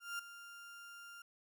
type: tone with ADSR envelope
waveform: 35% pulse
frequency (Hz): 1396.9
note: F6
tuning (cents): 0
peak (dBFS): -36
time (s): 0-1.22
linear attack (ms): 190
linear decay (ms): 6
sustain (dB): -13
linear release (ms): 3
effects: none